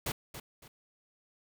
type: noise with echo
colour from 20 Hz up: pink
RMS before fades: -34 dBFS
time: 0.06-0.12 s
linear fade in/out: 5 ms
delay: 280 ms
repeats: 2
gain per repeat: -10 dB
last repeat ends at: 0.68 s
effects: none